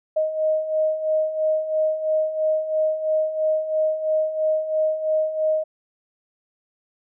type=beating tone pair; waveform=sine; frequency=622.3 / 625.3 Hz; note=D#5 / D#5; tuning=0 / +8 cents; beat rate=3 Hz; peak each=-26 / -20 dBFS; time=0.16-5.64 s; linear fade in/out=10 ms; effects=none